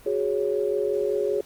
sine chord, F# suspended second, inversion none, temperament equal, 370 / 415.3 / 554.4 Hz, F#4 / G#4 / C#5, 0 / 0 / 0 cents, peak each -28 / -24 / -28 dBFS, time 0.06-1.41 s, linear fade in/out 5 ms, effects pink hiss -51 dBFS RMS until 1.45 s + Opus 32 kbps

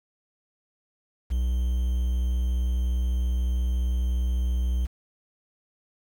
triangle tone with quantisation, 61.6 Hz, B1, 4 cents flat, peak -20 dBFS, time 1.3-4.87 s, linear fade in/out 20 ms, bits 8, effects none

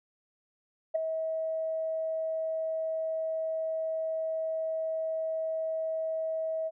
sine tone with ADSR envelope, 642 Hz, E5, 46 cents flat, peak -21 dBFS, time 0.94-6.71 s, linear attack 16 ms, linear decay 9 ms, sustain -8 dB, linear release 41 ms, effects tanh soft clip ceiling -18 dBFS

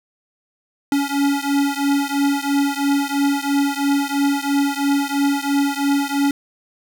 square beating tone pair, 280 / 283 Hz, C#4 / C#4, +18 / +36 cents, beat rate 3 Hz, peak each -20 / -21 dBFS, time 0.92-6.31 s, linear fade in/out 2 ms, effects none

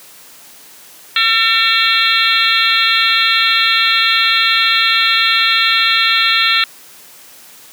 harmonic tone with a mistuned harmonic, 451.3 Hz, A4, 44 cents sharp, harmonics 3 / 4 / 5 / 6 / 7 / 8 / 9, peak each -18 / -18 / -18 / -18 / -18 / -18 / -18 dBFS, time 1.16-6.64 s, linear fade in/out 2 ms, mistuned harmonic 7, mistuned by +71 cents, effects white hiss -40 dBFS RMS until 7.72 s + high-pass 150 Hz 12 dB/octave

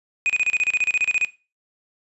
triangle tone bursts, 2489 Hz, D#7, in tune, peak -15 dBFS, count 15, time 0.26-1.248 s, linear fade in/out 0 ms, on 36 ms, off 32 ms, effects noise-tail reverb RT60 0.3 s tail -17 dB re dry + resampled to 24000 Hz

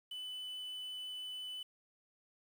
triangle tone with quantisation, 2998 Hz, F#7, 22 cents sharp, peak -40 dBFS, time 0.11-1.63 s, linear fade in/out 5 ms, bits 10, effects none

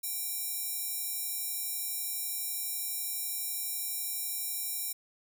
square tone with high-pass filter, 784 Hz, G5, in tune, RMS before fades -35 dBFS, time 0.03-4.93 s, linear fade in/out 10 ms, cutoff 9600 Hz, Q 0.89, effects none

